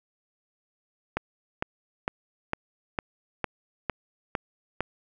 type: click train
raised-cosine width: 0.5 ms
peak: -11 dBFS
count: 9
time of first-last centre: 1.17-4.806 s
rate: 2.2 Hz
effects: none